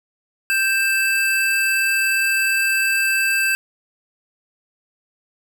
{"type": "tone pair together", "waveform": "square", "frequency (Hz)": [1574.3, 2637], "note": ["G6", "E7"], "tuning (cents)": [7, 0], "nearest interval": "major sixth", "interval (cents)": 893, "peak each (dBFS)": [-20, -20], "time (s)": [0.5, 3.55], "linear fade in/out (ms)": 0, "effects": []}